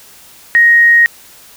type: tone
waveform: sine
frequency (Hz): 1874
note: A#6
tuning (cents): +9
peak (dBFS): -4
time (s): 0.55-1.06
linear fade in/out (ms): 0
effects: white hiss -40 dBFS RMS until 1.56 s